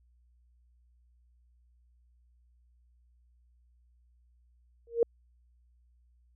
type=tone with exponential growth; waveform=sine; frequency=466.2 Hz; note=A#4; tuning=in tune; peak=-17 dBFS; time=4.87-5.03 s; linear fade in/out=2 ms; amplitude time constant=33 ms; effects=added 60 Hz sine -62 dBFS peak until 6.35 s